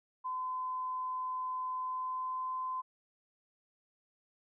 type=tone with pitch glide; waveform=sine; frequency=1021 to 1028.7 Hz; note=C6 to C6; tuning=-43 to -30 cents; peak=-34 dBFS; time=0.24-2.82 s; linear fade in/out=20 ms; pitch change=+13 cents; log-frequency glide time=1.75-2.55 s; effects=none